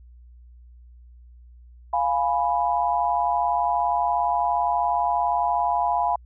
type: chord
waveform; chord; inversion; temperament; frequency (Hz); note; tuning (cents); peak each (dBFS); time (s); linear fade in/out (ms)
sine; F diminished; none; equal; 698.5 / 830.6 / 987.8; F5 / Ab5 / Cb6; 0 / 0 / 0; -24; 1.93-6.16; 5
effects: added 60 Hz sine -45 dBFS peak until 6.25 s